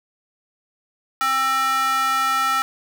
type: tone with high-pass filter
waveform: square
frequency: 265.5 Hz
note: C4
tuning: 25 cents sharp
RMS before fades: -20 dBFS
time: 1.21-2.62 s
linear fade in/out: 0 ms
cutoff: 1200 Hz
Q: 4.4
effects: none